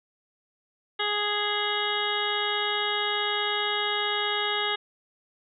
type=harmonic tone; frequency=415.3 Hz; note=G#4; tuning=in tune; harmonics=1 / 2 / 3 / 4 / 5 / 7 / 8 / 9; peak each=-33 / -33 / -33 / -33 / -33 / -33 / -33 / -33 dBFS; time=0.99-4.76 s; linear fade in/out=10 ms; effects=none